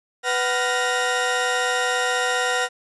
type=tone cluster; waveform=35% pulse; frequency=496.5 / 749 / 1402 / 1865 Hz; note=B4 / F#5 / F6 / A#6; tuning=+9 / +21 / +6 / 0 cents; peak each=-24 dBFS; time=0.23-2.69 s; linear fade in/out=50 ms; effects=resampled to 22050 Hz + 9-bit